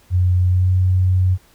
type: tone with pitch glide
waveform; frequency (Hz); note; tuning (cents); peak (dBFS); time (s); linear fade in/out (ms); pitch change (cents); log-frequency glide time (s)
sine; 90.5 to 92.24; F#2 to F#2; -38 to -5; -12; 0.1-1.38; 50; +33; 0.45-0.7
effects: pink hiss -53 dBFS RMS until 1.54 s